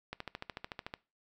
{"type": "click train", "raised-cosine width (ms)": 0.3, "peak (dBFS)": -23, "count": 12, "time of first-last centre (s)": [0.13, 0.939], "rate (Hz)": 13.6, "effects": ["noise-tail reverb RT60 0.3 s tail -21 dB re dry"]}